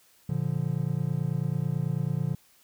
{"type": "chord", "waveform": "triangle", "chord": "Bb major", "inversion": "none", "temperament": "just", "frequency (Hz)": [116.54, 145.68, 174.81], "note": ["Bb2", "D3", "F3"], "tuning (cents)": [0, -14, 2], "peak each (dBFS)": [-30, -26, -30], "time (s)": [0.29, 2.35], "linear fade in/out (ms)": 5, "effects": ["white hiss -61 dBFS RMS until 2.63 s"]}